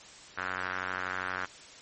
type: tone with band-pass filter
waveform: sawtooth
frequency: 92.5 Hz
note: F#2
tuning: in tune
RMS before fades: -35 dBFS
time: 0.37-1.46 s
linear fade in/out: 10 ms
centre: 1500 Hz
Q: 3.7
effects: white hiss -50 dBFS RMS until 1.81 s + MP3 32 kbps